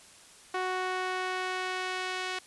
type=tone with band-pass filter sweep; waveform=sawtooth; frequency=370 Hz; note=F#4; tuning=in tune; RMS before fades=-33 dBFS; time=0.54-2.39 s; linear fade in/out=5 ms; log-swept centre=1200 to 2700 Hz; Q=0.78; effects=white hiss -54 dBFS RMS until 2.46 s + resampled to 24000 Hz